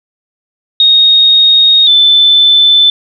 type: tone pair in turn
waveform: sine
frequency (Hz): 3729 / 3522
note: A#7 / A7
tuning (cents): 0 / +1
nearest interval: minor second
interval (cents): 99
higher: first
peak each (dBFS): -3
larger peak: neither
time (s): 0.8-1.87 / 1.87-2.9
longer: first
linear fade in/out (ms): 2
effects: none